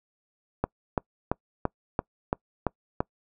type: click train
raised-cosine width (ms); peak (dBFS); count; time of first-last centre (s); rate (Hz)
1; -10; 8; 0.64-3.005; 2.96
effects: noise-tail reverb RT60 0.1 s tail -26 dB re dry